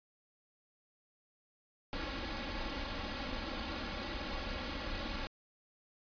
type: noise with comb filter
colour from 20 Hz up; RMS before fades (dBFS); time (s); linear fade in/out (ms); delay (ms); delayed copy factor
pink; -39; 1.93-5.27; 0; 3.6; +0.75
effects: resampled to 11025 Hz